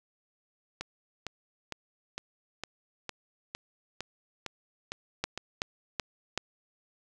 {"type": "two click trains", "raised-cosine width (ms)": 0.2, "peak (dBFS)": [-18, -12], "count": [11, 4], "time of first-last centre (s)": [[0.81, 5.376], [5.24, 6.376]], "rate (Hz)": [2.19, 2.64], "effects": []}